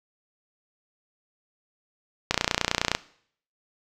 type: click train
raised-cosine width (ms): 0.2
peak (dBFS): -3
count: 20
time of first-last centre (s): 2.31-2.95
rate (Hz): 29.7
effects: noise-tail reverb RT60 0.6 s tail -19 dB re dry